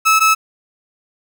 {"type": "tone pair in turn", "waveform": "30% pulse", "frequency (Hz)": [1300, 1300], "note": ["E6", "E6"], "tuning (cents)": [-24, -24], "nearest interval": "unison", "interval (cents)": 0, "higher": "neither", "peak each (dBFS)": -7, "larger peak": "neither", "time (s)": [[0.05, 0.2], [0.2, 0.35]], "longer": "neither", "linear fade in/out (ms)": 20, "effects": ["8-bit"]}